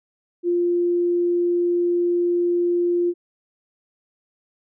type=tone; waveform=sine; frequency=349.2 Hz; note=F4; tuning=in tune; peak=-17 dBFS; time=0.43-3.14 s; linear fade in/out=50 ms; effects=none